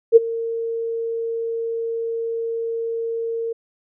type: tone with ADSR envelope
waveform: sine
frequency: 458.3 Hz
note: A#4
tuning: 29 cents flat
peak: -3 dBFS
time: 0.12-3.53 s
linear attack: 42 ms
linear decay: 22 ms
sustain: -19 dB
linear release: 9 ms
effects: none